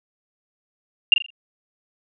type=tone with echo; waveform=sine; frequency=2800 Hz; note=F7; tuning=4 cents sharp; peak=-7 dBFS; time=1.12-1.14 s; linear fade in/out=2 ms; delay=41 ms; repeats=4; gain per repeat=-9 dB; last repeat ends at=1.304 s; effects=none

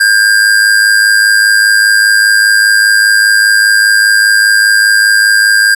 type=tone with amplitude modulation; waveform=square; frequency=1600 Hz; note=G6; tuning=35 cents sharp; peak=-3 dBFS; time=0-5.75 s; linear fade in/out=10 ms; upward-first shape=sine; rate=105 Hz; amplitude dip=55%; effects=resampled to 32000 Hz

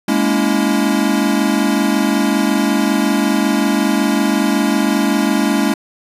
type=chord; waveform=square; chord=A# half-diminished seventh; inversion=third; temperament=equal with one note detuned; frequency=207.7 / 233.1 / 282.4 / 329.6 Hz; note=G#3 / A#3 / C#4 / E4; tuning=0 / 0 / +32 / 0 cents; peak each=-18 / -21 / -18 / -21 dBFS; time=0.08-5.74 s; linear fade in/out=5 ms; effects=resampled to 32000 Hz

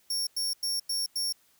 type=tone bursts; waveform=sawtooth; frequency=5500 Hz; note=F8; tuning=27 cents flat; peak=-25 dBFS; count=5; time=0.1-1.326 s; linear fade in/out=5 ms; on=170 ms; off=94 ms; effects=white hiss -65 dBFS RMS until 1.59 s

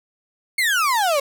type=exponential sweep; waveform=35% pulse; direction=down; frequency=2213 to 541 Hz; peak=-15 dBFS; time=0.58-1.2 s; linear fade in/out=5 ms; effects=none

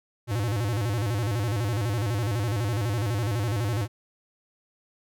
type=tone with vibrato; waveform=square; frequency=110 Hz; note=A2; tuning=in tune; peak=-25 dBFS; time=0.27-3.88 s; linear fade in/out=50 ms; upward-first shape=square; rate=12 Hz; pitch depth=160 cents each way; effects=none

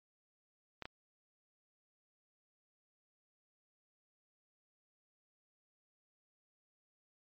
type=clicks; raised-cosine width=0.3 ms; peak=-26 dBFS; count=2; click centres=0.823 / 0.855 s; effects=MP3 32 kbps

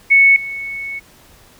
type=tone with level steps; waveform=sine; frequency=2210 Hz; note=C#7; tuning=6 cents flat; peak=-6 / -23 dBFS; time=0.1-1 s; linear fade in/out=20 ms; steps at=0.36 s; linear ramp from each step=2 ms; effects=pink hiss -47 dBFS RMS until 1.59 s

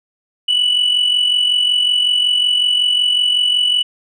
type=tone with amplitude modulation; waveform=sine; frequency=2960 Hz; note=F#7; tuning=in tune; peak=-7 dBFS; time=0.48-3.83 s; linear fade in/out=10 ms; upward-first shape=sine; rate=45.4 Hz; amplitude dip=65%; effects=tanh soft clip ceiling -9 dBFS

